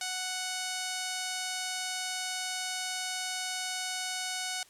5% pulse tone, 740 Hz, F#5, in tune, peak -21 dBFS, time 0.01-4.63 s, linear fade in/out 2 ms, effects white hiss -59 dBFS RMS until 4.69 s + low-pass 11000 Hz 12 dB/octave

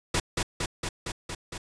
pink noise with echo, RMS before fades -25 dBFS, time 0.14-0.2 s, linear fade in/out 5 ms, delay 230 ms, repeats 6, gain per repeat -2 dB, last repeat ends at 1.58 s, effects resampled to 22050 Hz

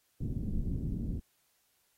pink low-pass noise, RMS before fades -34 dBFS, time 0.2-1.2 s, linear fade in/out 10 ms, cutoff 270 Hz, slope 24 dB/octave, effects white hiss -73 dBFS RMS until 1.97 s + AAC 48 kbps

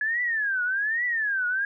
sine tone with vibrato, 1690 Hz, G#6, 30 cents sharp, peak -23 dBFS, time 0.01-1.65 s, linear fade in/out 2 ms, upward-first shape triangle, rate 1.2 Hz, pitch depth 280 cents each way, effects none

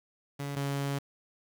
sawtooth tone pair in turn, 141.6 / 140.05 Hz, C#3 / C#3, +37 / +18 cents, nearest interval unison, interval 19 cents, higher first, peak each -30 / -26 dBFS, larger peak second, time 0.39-0.56 / 0.56-0.99 s, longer second, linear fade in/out 10 ms, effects 9-bit

